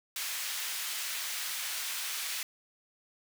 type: high-pass noise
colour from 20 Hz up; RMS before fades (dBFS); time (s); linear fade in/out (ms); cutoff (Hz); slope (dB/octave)
pink; -36; 0.16-2.43; 2; 2000; 12
effects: none